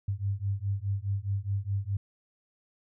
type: beating tone pair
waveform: sine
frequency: 97 / 101.8 Hz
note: G2 / G#2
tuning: -18 / -34 cents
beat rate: 4.8 Hz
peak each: -31 dBFS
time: 0.08-1.97 s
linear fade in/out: 5 ms
effects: none